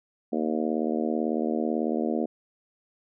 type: harmonic tone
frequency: 78.1 Hz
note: D#2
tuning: 7 cents sharp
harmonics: 3 / 4 / 5 / 6 / 7 / 8 / 9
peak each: -28 / -30 / -32 / -34 / -35 / -36 / -37 dBFS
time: 0.32-2.26 s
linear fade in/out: 10 ms
effects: none

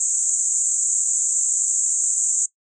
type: band-pass noise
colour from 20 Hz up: white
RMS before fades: -21 dBFS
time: 0-2.46 s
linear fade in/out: 5 ms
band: 6700 to 8000 Hz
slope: 96 dB/octave
effects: noise-tail reverb RT60 0.1 s tail -20 dB re dry

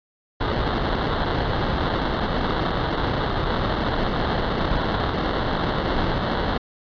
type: noise with sample-and-hold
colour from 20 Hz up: pink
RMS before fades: -23 dBFS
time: 0.4-6.58 s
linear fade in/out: 10 ms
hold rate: 2450 Hz
effects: resampled to 11025 Hz

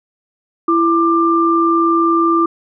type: tone pair together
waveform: sine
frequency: 333.6 / 1188 Hz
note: E4 / D6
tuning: +21 / +20 cents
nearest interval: octave + minor seventh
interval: 2199 cents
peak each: -13 dBFS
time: 0.68-2.46 s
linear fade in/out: 5 ms
effects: none

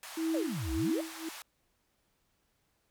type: band-pass noise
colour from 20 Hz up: pink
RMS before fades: -46 dBFS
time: 0.03-1.42 s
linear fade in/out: 0 ms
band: 760 to 15000 Hz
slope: 24 dB/octave
type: tone with tremolo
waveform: sine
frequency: 323.9 Hz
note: E4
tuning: 30 cents flat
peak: -28 dBFS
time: 0.17-1.29 s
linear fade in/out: 5 ms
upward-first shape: sine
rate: 1.8 Hz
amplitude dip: 95%
type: exponential two-way sweep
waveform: sine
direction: down then up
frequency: 659.3 to 58.27 to 659.3 Hz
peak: -33 dBFS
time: 0.34-1.01 s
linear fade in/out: 5 ms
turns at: 0.73 s
effects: pink hiss -75 dBFS RMS until 2.9 s

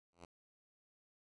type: tone with exponential growth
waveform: 5% pulse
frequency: 86 Hz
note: F2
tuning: 26 cents flat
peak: -39 dBFS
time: 0.12-0.25 s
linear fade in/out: 5 ms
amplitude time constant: 27 ms
effects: resampled to 22050 Hz

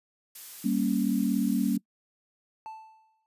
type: noise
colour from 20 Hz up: blue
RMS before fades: -42 dBFS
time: 0.35-1.77 s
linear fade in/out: 5 ms
type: chord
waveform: sine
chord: G diminished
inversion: none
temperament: equal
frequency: 196 / 233.1 / 277.2 Hz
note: G3 / Bb3 / Db4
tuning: 0 / 0 / 0 cents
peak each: -28 / -27 / -28 dBFS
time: 0.64-1.78 s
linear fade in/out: 10 ms
type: tone with exponential decay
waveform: triangle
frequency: 880 Hz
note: A5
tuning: in tune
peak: -34 dBFS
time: 2.66-3.26 s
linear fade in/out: 0 ms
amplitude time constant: 130 ms
effects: noise-tail reverb RT60 0.1 s tail -23 dB re dry + resampled to 32000 Hz

